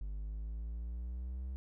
triangle linear sweep, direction up, 49.13 to 65.41 Hz, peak -36 dBFS, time 0.01-1.56 s, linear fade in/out 0 ms, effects none

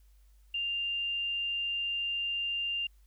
sine tone, 2794 Hz, F7, in tune, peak -30 dBFS, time 0.54-2.87 s, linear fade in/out 5 ms, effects added 50 Hz sine -57 dBFS peak until 3.06 s + white hiss -73 dBFS RMS until 3.06 s

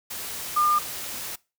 sine tone in noise, 1206 Hz, D6, 46 cents sharp, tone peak -18 dBFS, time 0.56-0.79 s, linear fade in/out 10 ms, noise white, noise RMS -34 dBFS, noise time 0.1-1.36 s, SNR +13 dB, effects noise-tail reverb RT60 0.3 s tail -23 dB re dry

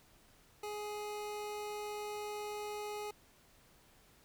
25% pulse tone, 418 Hz, G#4, 11 cents sharp, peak -36 dBFS, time 0.63-3.11 s, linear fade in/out 5 ms, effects pink hiss -65 dBFS RMS until 4.24 s

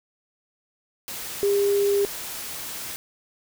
sine tone in noise, 402.7 Hz, G4, 47 cents sharp, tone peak -18 dBFS, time 1.43-2.05 s, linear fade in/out 0 ms, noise white, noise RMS -34 dBFS, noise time 1.08-2.96 s, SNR +13 dB, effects none

